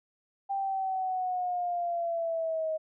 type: linear sweep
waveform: sine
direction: down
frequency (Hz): 790 to 628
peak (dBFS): -28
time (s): 0.49-2.78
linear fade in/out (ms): 20
effects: none